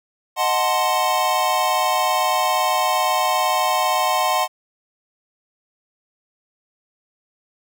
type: chord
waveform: square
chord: D# diminished seventh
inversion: none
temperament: equal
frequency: 622.3 / 740 / 880 / 1046.5 Hz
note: D#5 / F#5 / A5 / C6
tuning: 0 / 0 / 0 / 0 cents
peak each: -26 / -22 / -25 / -22 dBFS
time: 0.36-4.48 s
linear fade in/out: 50 ms
effects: none